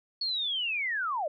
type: linear sweep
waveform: sine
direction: down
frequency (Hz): 4410 to 553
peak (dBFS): -28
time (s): 0.21-1.28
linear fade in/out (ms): 5
effects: none